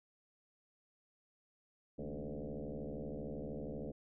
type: tone with frequency modulation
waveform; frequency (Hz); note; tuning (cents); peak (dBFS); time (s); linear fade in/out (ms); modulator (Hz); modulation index
sine; 137.6; C#3; -12; -40; 1.98-3.92; 10; 72.8; 6.1
effects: none